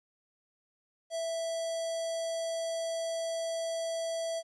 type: tone with notch filter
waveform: square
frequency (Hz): 659.3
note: E5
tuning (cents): 0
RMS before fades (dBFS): -34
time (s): 1.1-4.43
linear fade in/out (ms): 50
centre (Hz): 1600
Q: 0.54
effects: resampled to 22050 Hz + 12-bit